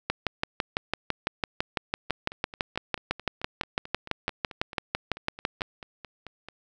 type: two click trains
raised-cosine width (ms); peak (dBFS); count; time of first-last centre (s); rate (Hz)
0.3; -24 / -9; 21 / 34; 2.1-6.486 / 0.1-5.618; 4.56 / 5.98
effects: none